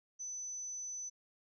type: tone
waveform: sine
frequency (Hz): 6020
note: F#8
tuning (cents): +29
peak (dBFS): -40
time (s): 0.19-1.1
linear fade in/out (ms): 20
effects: none